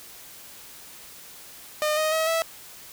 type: tone with pitch steps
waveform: sawtooth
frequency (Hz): 608 / 623.3 / 639 / 655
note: D#5 / D#5 / D#5 / E5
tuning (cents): -40 / +3 / +46 / -11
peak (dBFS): -18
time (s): 1.82-2.42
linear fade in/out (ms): 0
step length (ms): 150
effects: white hiss -45 dBFS RMS until 2.92 s